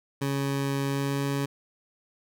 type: tone with pitch glide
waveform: 20% pulse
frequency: 138.5 to 139.79 Hz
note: C#3 to C#3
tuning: -1 to +15 cents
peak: -21 dBFS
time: 0.21-1.46 s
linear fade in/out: 10 ms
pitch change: +16 cents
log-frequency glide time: 0.84-1.24 s
effects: none